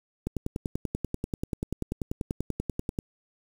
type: click train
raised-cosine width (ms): 3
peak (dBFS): -16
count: 29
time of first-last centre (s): 0.27-2.988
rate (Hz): 10.3
effects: 7-bit